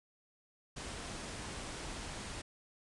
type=low-pass noise; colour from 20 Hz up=pink; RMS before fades=-44 dBFS; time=0.76-2.42 s; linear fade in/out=10 ms; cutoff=10000 Hz; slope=96 dB/octave; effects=none